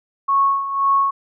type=tone with tremolo; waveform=sine; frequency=1102 Hz; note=C#6; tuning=11 cents flat; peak=-12 dBFS; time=0.28-1.11 s; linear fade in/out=10 ms; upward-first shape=sine; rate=1.9 Hz; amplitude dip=70%; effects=none